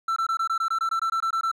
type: tone bursts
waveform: triangle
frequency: 1337 Hz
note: E6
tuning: 24 cents sharp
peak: -20 dBFS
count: 14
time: 0.08-1.515 s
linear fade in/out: 5 ms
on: 83 ms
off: 21 ms
effects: none